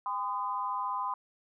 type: tone with amplitude modulation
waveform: sine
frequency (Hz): 1017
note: C6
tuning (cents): -50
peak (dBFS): -26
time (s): 0.06-1.14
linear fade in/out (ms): 2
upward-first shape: sine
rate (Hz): 214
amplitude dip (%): 95
effects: none